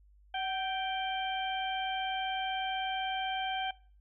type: harmonic tone with a mistuned harmonic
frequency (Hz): 784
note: G5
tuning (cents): 0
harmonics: 1 / 2 / 3 / 4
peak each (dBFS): -34 / -40 / -43 / -39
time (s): 0.34-3.71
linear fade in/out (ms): 5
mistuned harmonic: 1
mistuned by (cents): -60
effects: noise-tail reverb RT60 0.4 s tail -20 dB re dry + added 50 Hz sine -58 dBFS peak until 4 s